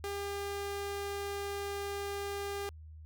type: tone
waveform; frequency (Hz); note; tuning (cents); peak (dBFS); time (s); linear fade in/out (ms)
sawtooth; 401.4; G4; +41; -32; 0.04-2.69; 0
effects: added 78 Hz sine -47 dBFS peak until 3.05 s